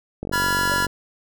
click train, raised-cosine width 2 ms, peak -15 dBFS, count 31, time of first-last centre 0.23-0.867 s, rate 47.1 Hz
45% pulse chord, F diminished, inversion second, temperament equal with one note detuned, 987.8 / 1396.9 / 1693.2 Hz, Cb6 / F6 / Ab6, 0 / 0 / +33 cents, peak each -24 dBFS, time 0.32-0.87 s, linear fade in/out 20 ms
triangle tone with exponential decay, 577 Hz, D5, 31 cents flat, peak -22 dBFS, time 0.71-0.83 s, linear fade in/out 5 ms, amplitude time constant 24 ms
effects none

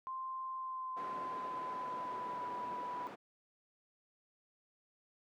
sine tone with pitch glide, 1046.5 to 987.8 Hz, C6 to B5, 0 to 0 cents, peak -39 dBFS, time 0.07-3.07 s, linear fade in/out 0 ms, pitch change -100 cents, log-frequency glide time 0.54-2.51 s
white band-pass noise, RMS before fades -49 dBFS, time 0.96-3.16 s, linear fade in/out 20 ms, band 220 to 880 Hz, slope 12 dB/octave
effects none

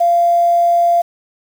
sine tone with quantisation, 690 Hz, F5, 21 cents flat, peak -9 dBFS, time 0-1.02 s, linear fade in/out 10 ms, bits 6, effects none

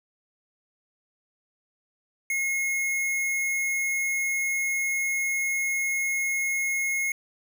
square tone, 2162 Hz, C#7, 44 cents flat, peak -25 dBFS, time 2.3-7.12 s, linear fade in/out 2 ms, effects none

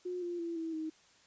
sine tone with pitch steps, 360 / 348.3 / 337.1 / 326.1 / 315.6 Hz, F#4 / F4 / E4 / E4 / D#4, -47 / -5 / +39 / -19 / +25 cents, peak -35 dBFS, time 0.05-0.9 s, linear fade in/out 10 ms, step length 170 ms, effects white hiss -64 dBFS RMS until 1.26 s + resampled to 16000 Hz

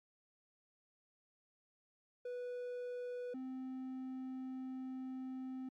triangle tone pair in turn, 492.1 / 259.7 Hz, B4 / C4, -6 / -13 cents, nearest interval major seventh, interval 1107 cents, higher first, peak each -39 / -40 dBFS, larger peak first, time 2.25-3.34 / 3.34-5.69 s, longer second, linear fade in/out 5 ms, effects Opus 48 kbps

